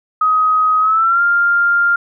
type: tone with pitch glide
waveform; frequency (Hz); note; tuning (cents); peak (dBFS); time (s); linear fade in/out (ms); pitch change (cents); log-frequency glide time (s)
sine; 1260 to 1398.1; D#6 to F6; +21 to +1; -10; 0.21-1.96; 5; +180; 0.8-1.22
effects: none